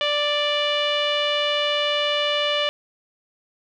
sawtooth tone with low-pass filter, 587.3 Hz, D5, in tune, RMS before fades -22 dBFS, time 0.01-2.69 s, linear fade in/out 0 ms, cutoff 3200 Hz, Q 7, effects none

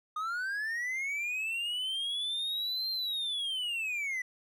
triangle linear two-way sweep, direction up then down, 1221 to 4186 to 1962 Hz, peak -30 dBFS, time 0.16-4.22 s, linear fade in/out 5 ms, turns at 2.9 s, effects none

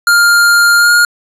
square tone with pitch glide, 1404 to 1423.6 Hz, F6 to F6, +9 to +33 cents, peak -6 dBFS, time 0.07-1.05 s, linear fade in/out 2 ms, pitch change +24 cents, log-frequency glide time 0.78-0.91 s, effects resampled to 32000 Hz + 8-bit

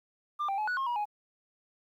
sine tone with pitch steps, 1192 / 786 / 852 / 1472 / 1074 / 961 / 834 Hz, D6 / G5 / G#5 / F#6 / C6 / B5 / G#5, +25 / +4 / +44 / -9 / +45 / -48 / +7 cents, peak -26 dBFS, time 0.39-1.055 s, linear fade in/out 20 ms, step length 95 ms, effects tanh soft clip ceiling -28 dBFS + 11-bit

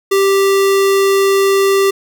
square tone, 392 Hz, G4, in tune, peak -10 dBFS, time 0.11-1.91 s, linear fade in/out 10 ms, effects none

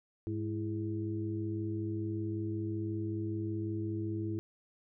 harmonic tone with a mistuned harmonic, 103.83 Hz, G#2, in tune, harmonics 1 / 2 / 3 / 4, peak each -36 / -44 / -36 / -48 dBFS, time 0.27-4.39 s, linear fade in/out 0 ms, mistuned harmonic 3, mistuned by +100 cents, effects none

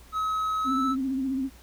triangle tone with pitch glide, 1280 to 1309.9 Hz, D#6 to E6, +49 to -11 cents, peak -23 dBFS, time 0.12-0.96 s, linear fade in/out 50 ms, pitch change +40 cents, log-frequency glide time 0.65-0.71 s
sine tone with vibrato, 265.6 Hz, C4, 26 cents sharp, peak -25 dBFS, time 0.64-1.5 s, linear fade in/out 50 ms, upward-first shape sine, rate 15 Hz, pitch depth 54 cents each way
effects added 60 Hz sine -50 dBFS peak until 1.62 s + pink hiss -54 dBFS RMS until 1.62 s

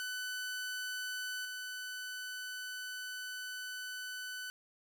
sawtooth tone pair in turn, 1500 / 1500 Hz, F#6 / F#6, +23 / +23 cents, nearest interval unison, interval 0 cents, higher neither, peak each -34 / -37 dBFS, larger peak first, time 0-1.45 / 1.45-4.5 s, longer second, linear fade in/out 0 ms, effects none

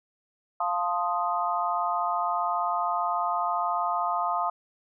sine chord, F dominant seventh, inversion none, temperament equal, 698.5 / 880 / 1046.5 / 1244.5 Hz, F5 / A5 / C6 / Eb6, 0 / 0 / 0 / 0 cents, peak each -29 / -31 / -31 / -29 dBFS, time 0.6-4.5 s, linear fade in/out 5 ms, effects none

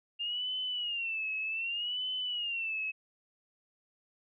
sine tone with vibrato, 2794 Hz, F7, in tune, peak -32 dBFS, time 0.19-2.92 s, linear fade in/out 20 ms, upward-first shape sine, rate 0.65 Hz, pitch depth 140 cents each way, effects none

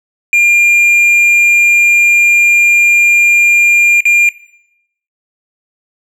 triangle tone with dropouts, 2400 Hz, D7, 37 cents sharp, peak -4 dBFS, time 0.33-4.29 s, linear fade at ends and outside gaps 1 ms, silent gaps 4.006-4.054 s, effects noise-tail reverb RT60 0.8 s tail -18 dB re dry

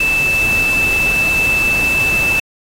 sine tone in noise, 2637 Hz, E7, in tune, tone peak -12 dBFS, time 0-2.4 s, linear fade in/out 5 ms, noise pink, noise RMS -24 dBFS, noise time 0-2.4 s, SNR +9 dB, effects AAC 48 kbps

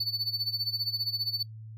triangle tone with tremolo, 4492 Hz, C#8, 22 cents sharp, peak -24 dBFS, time 0-1.43 s, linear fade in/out 5 ms, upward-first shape sine, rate 15 Hz, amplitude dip 85%, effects noise-tail reverb RT60 0.1 s tail -24 dB re dry + added 110 Hz sine -41 dBFS peak until 1.77 s

